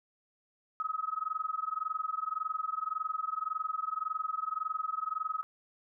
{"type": "tone with amplitude modulation", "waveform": "sine", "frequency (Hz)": 1274, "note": "D#6", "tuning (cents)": 41, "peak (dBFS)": -28, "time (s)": [0.8, 5.43], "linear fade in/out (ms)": 0, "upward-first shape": "sine", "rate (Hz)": 21.8, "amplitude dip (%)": 95, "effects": []}